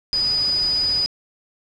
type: tone in noise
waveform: sine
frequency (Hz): 4957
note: D#8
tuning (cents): -7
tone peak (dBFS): -17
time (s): 0.13-1.06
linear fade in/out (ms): 0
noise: pink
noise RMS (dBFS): -35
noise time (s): 0.13-1.06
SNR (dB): +15
effects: low-pass 8000 Hz 12 dB/octave